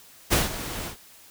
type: noise with ADSR envelope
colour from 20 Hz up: pink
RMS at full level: -19 dBFS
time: 0.3-0.97 s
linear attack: 29 ms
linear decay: 160 ms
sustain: -14 dB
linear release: 110 ms
effects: white hiss -51 dBFS RMS until 1.3 s